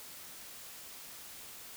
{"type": "silence", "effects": ["white hiss -49 dBFS RMS until 1.76 s"]}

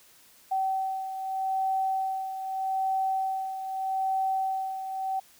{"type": "beating tone pair", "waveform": "sine", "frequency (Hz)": [766, 766.81], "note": ["G5", "G5"], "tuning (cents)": [-40, -38], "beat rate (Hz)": 0.81, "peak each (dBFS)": [-27, -34], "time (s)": [0.51, 5.2], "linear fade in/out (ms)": 10, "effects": ["white hiss -57 dBFS RMS until 5.39 s"]}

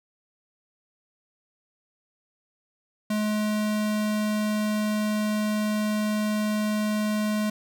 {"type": "tone", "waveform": "square", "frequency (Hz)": 212.2, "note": "G#3", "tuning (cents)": 38, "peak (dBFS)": -24, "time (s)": [3.1, 7.5], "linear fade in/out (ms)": 5, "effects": []}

